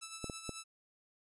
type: tone with tremolo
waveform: 5% pulse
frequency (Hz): 1317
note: E6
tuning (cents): -2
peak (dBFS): -30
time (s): 0.01-0.64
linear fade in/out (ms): 20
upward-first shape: sine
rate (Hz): 9.2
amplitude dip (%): 55
type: clicks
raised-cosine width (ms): 2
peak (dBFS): -26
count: 3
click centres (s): 0.243 / 0.298 / 0.493
effects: resampled to 24000 Hz